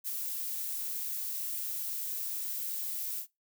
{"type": "noise with ADSR envelope", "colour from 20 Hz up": "violet", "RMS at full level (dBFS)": -34, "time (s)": [0.04, 3.27], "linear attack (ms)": 35, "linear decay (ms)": 27, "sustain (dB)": -2, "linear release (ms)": 87, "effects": ["noise-tail reverb RT60 0.2 s tail -21 dB re dry"]}